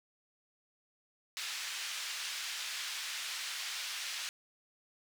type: band-pass noise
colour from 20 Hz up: white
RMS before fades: -40 dBFS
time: 1.37-4.29 s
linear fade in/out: 0 ms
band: 1700 to 4800 Hz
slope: 12 dB/octave
effects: none